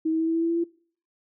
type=tone with pitch steps; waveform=sine; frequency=318.9 / 321.7 / 324.5 / 327.3 / 330.1 / 333 / 335.9 / 338.8 Hz; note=D#4 / E4 / E4 / E4 / E4 / E4 / E4 / E4; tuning=+43 / -42 / -27 / -12 / +2 / +18 / +33 / +48 cents; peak=-21 dBFS; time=0.05-0.642 s; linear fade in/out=10 ms; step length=74 ms; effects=noise-tail reverb RT60 0.5 s tail -22 dB re dry